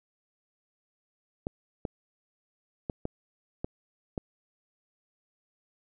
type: clicks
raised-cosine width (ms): 2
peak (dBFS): -18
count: 6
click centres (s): 1.469 / 1.852 / 2.898 / 3.054 / 3.645 / 4.178
effects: none